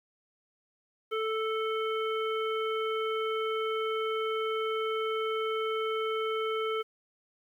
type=harmonic tone; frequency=440 Hz; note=A4; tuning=in tune; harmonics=1 / 3 / 5 / 7; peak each=-30 / -34 / -41 / -41 dBFS; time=1.11-6.83 s; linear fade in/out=20 ms; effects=10-bit